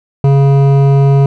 sine tone with hard clipping, 138.59 Hz, C#3, in tune, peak -7 dBFS, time 0.24-1.26 s, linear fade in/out 2 ms, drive 12 dB, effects none

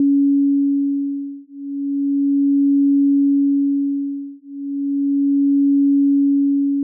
sine beating tone pair, 280.1 / 280.44 Hz, C#4 / C#4, +18 / +20 cents, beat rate 0.34 Hz, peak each -17 dBFS, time 0-6.83 s, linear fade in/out 2 ms, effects none

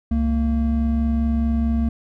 triangle tone pair together, 67.96 / 228.6 Hz, C#2 / A#3, -34 / -34 cents, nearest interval octave + major sixth, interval 2100 cents, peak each -18 dBFS, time 0.11-1.89 s, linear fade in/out 5 ms, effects none

